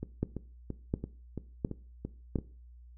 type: two click trains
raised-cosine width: 3 ms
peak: -16 / -23 dBFS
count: 4 / 8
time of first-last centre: 0.23-2.358 / 0.03-2.387 s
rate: 1.41 / 2.97 Hz
effects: noise-tail reverb RT60 0.4 s tail -18 dB re dry + added 60 Hz sine -50 dBFS peak until 2.97 s